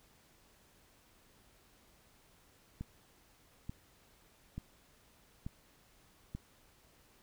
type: click train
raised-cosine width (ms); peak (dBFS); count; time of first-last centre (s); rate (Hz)
5; -28; 5; 2.81-6.35; 1.13
effects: pink hiss -66 dBFS RMS until 7.22 s